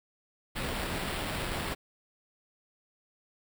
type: noise with sample-and-hold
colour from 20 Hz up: pink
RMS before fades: -34 dBFS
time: 0.55-1.75 s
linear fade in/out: 20 ms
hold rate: 6300 Hz
effects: none